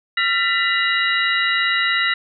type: tone cluster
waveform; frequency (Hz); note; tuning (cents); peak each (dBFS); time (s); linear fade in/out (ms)
sine; 1372 / 1803 / 1986 / 2842 / 3868; F6 / A6 / B6 / F7 / B7; -31 / +42 / +9 / +30 / -37; -23 / -25 / -19 / -25 / -24; 0.17-2.14; 5
effects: none

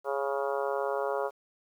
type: harmonic tone with a mistuned harmonic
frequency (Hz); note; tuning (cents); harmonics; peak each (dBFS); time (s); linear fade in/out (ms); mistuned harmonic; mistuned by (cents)
138.59; C#3; 0; 3 / 4 / 5 / 6 / 7 / 8 / 9 / 10; -33 / -32 / -37 / -39 / -38 / -40 / -42 / -42; 0.04-1.31; 50; 10; +26
effects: 10-bit

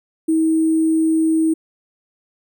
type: tone with sample-and-hold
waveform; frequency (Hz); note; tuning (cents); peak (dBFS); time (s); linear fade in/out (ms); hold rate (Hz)
sine; 320; D#4; +49; -13; 0.28-1.54; 10; 8820
effects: none

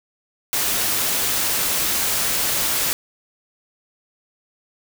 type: noise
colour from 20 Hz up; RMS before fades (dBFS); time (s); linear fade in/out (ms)
white; -21; 0.53-2.93; 0
effects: none

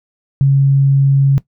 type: tone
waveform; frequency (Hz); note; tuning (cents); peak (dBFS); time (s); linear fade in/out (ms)
sine; 137.7; C#3; -11; -7; 0.41-1.38; 0
effects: noise-tail reverb RT60 0.1 s tail -17 dB re dry

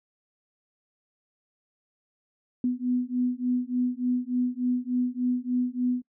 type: beating tone pair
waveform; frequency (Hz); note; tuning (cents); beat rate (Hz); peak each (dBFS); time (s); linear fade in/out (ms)
sine; 246.9 / 250.3; B3 / B3; 0 / +23; 3.4; -27; 2.64-6.02; 2
effects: noise-tail reverb RT60 0.1 s tail -23 dB re dry

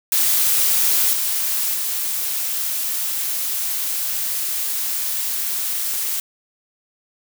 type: noise with level steps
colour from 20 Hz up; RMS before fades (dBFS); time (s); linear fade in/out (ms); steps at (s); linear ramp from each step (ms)
blue; -17 / -21 / -23; 0.12-6.2; 2; 1.13 / 1.74; 2
effects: none

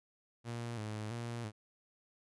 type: tone with vibrato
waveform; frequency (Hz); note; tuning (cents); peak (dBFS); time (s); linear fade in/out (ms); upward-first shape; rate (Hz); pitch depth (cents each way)
sawtooth; 112.4; A2; +37; -35; 0.44-1.52; 50; square; 1.5; 83
effects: resampled to 24000 Hz

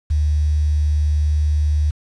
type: tone with quantisation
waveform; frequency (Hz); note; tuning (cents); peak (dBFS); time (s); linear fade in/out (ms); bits
sine; 75.1; D2; +39; -14; 0.1-1.91; 10; 7
effects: resampled to 22050 Hz

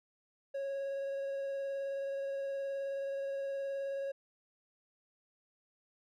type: tone with vibrato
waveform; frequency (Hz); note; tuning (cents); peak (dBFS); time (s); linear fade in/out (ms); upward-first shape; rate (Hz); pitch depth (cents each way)
triangle; 550; C#5; -14; -33; 0.54-4.12; 10; sine; 19; 12
effects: none

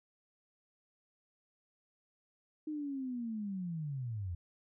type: linear sweep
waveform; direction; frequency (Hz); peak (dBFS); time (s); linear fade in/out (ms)
sine; down; 311.1 to 82.41; -36; 2.67-4.35; 5
effects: none

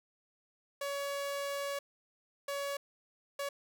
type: tone bursts at uneven times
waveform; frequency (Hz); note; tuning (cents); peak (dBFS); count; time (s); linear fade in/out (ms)
sawtooth; 563; C#5; +27; -31; 3; 0.81-1.79 / 2.48-2.77 / 3.39-3.49; 5
effects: none

